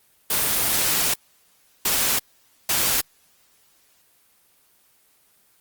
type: noise bursts at uneven times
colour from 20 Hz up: white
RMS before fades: -21 dBFS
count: 3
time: 0.3-1.14 / 1.85-2.19 / 2.69-3.01 s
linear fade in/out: 5 ms
effects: white hiss -60 dBFS RMS until 5.6 s + Opus 24 kbps